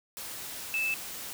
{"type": "tone in noise", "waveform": "sine", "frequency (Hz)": 2628, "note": "E7", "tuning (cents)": -6, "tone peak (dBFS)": -27, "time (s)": [0.74, 0.94], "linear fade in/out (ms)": 0, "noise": "white", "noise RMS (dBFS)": -40, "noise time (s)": [0.17, 1.33], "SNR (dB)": 10, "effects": []}